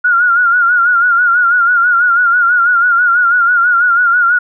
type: tone with vibrato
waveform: sine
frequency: 1422 Hz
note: F6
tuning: 31 cents sharp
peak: -7 dBFS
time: 0.04-4.39 s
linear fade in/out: 10 ms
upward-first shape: sine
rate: 6.1 Hz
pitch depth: 68 cents each way
effects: none